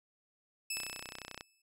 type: tone with exponential decay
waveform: 15% pulse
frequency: 2616 Hz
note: E7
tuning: 14 cents flat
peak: -27 dBFS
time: 0.7-1.62 s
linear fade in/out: 5 ms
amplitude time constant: 200 ms
type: click train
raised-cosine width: 0.2 ms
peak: -24 dBFS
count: 21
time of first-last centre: 0.77-1.409 s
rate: 31.3 Hz
effects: none